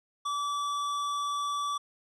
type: tone with hard clipping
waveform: sine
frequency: 1154 Hz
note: D6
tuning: 31 cents flat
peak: -31 dBFS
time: 0.25-1.78 s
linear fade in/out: 10 ms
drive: 16 dB
effects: low-pass 9000 Hz 12 dB/octave